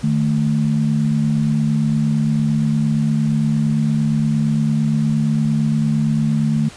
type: tone pair together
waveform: sine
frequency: 152 / 220.7 Hz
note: D#3 / A3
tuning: -40 / +5 cents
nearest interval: tritone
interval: 645 cents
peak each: -17 dBFS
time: 0.03-6.69 s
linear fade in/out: 10 ms
effects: pink hiss -39 dBFS RMS until 6.76 s + resampled to 22050 Hz